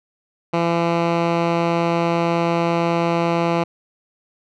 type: tone with low-pass filter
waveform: 10% pulse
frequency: 169.1 Hz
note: E3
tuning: 44 cents sharp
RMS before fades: -19 dBFS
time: 0.53-3.64 s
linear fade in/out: 10 ms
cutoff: 3000 Hz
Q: 0.62
effects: none